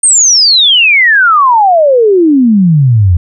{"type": "exponential sweep", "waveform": "sine", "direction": "down", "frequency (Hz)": [8870, 82.8], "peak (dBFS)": -3, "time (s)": [0.03, 3.17], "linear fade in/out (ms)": 5, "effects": []}